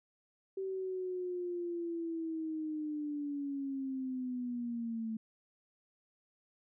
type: linear sweep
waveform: sine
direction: down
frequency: 385.9 to 220 Hz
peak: -35 dBFS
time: 0.57-5.17 s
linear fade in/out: 5 ms
effects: none